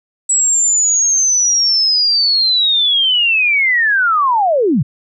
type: linear sweep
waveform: sine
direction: down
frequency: 7820 to 110.6 Hz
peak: -10 dBFS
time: 0.29-4.83 s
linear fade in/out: 10 ms
effects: none